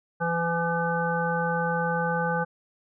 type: harmonic tone with a mistuned harmonic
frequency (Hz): 168.3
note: E3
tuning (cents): +36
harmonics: 1 / 3 / 5 / 7 / 9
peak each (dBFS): -29 / -29 / -29 / -34 / -30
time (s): 0.2-2.45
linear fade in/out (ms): 20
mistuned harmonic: 7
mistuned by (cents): +25
effects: none